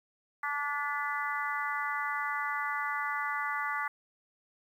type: harmonic tone with a mistuned harmonic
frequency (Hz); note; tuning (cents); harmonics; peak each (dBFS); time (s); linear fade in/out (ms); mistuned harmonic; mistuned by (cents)
290; D4; -22; 3 / 4 / 5 / 6 / 7; -38 / -35 / -37 / -39 / -37; 0.43-3.88; 5; 7; -26
effects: 10-bit